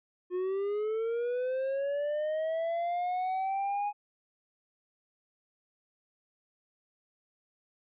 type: linear sweep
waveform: triangle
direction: up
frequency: 356.4 to 830.6 Hz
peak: -27 dBFS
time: 0.3-3.93 s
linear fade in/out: 50 ms
effects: resampled to 8000 Hz